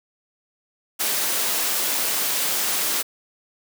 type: high-pass noise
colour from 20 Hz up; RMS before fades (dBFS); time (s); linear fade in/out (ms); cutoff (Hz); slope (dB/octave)
white; -23; 0.99-3.03; 20; 240; 12
effects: none